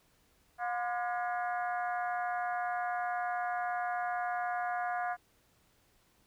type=harmonic tone with a mistuned harmonic; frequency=239.1 Hz; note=A#3; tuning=44 cents sharp; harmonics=3 / 4 / 5 / 6 / 7 / 8 / 9; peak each=-33 / -44 / -43 / -41 / -42 / -53 / -54 dBFS; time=0.58-5.17 s; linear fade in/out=50 ms; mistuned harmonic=4; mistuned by=+120 cents; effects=pink hiss -69 dBFS RMS until 6.26 s